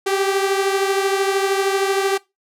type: beating tone pair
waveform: sawtooth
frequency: 388.3 / 401.3 Hz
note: G4 / G4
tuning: -16 / +41 cents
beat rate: 13 Hz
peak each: -14 / -20 dBFS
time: 0.06-2.18 s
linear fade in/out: 10 ms
effects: noise-tail reverb RT60 0.2 s tail -20 dB re dry + low-pass 12000 Hz 12 dB/octave